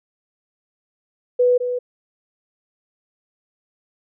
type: tone with echo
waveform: sine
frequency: 493.9 Hz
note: B4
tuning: in tune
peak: -12 dBFS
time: 1.39-1.58 s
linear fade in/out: 10 ms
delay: 210 ms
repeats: 1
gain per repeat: -8 dB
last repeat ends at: 1.79 s
effects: none